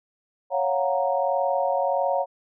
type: chord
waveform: sine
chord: Gb major seventh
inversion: second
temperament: equal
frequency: 554.4 / 698.5 / 740 / 932.3 Hz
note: Db5 / F5 / Gb5 / Bb5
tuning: 0 / 0 / 0 / 0 cents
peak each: -24 / -27 / -27 / -28 dBFS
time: 0.5-2.26 s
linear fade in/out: 50 ms
effects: none